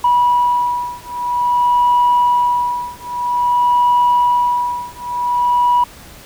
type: beating tone pair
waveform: sine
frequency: 974 / 974.51 Hz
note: B5 / B5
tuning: -24 / -23 cents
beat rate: 0.51 Hz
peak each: -14 dBFS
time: 0.04-5.84 s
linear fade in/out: 5 ms
effects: tanh soft clip ceiling -6 dBFS + pink hiss -39 dBFS RMS until 6.25 s